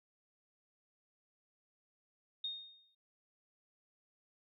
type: tone with exponential decay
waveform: sine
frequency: 3698 Hz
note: A#7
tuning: 15 cents flat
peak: -35 dBFS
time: 2.44-2.95 s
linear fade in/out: 5 ms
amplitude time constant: 110 ms
effects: none